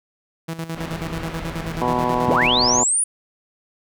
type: tone with tremolo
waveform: sawtooth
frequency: 163.9 Hz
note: E3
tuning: 10 cents flat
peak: -21 dBFS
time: 0.48-2.5 s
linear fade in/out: 10 ms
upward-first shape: square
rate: 9.3 Hz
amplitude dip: 70%
type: low-pass noise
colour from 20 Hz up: pink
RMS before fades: -32 dBFS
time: 0.74-2.84 s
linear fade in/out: 50 ms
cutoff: 2600 Hz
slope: 12 dB/octave
type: harmonic tone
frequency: 123.47 Hz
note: B2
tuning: in tune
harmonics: 1 / 2 / 3 / 4 / 5 / 6 / 7 / 8 / 9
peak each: -33 / -25 / -28 / -28 / -28 / -27 / -27 / -23 / -32 dBFS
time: 1.81-2.84 s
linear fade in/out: 10 ms
type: linear sweep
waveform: sine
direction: up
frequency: 67 to 9956 Hz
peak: -16 dBFS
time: 2.28-3.04 s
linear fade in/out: 5 ms
effects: none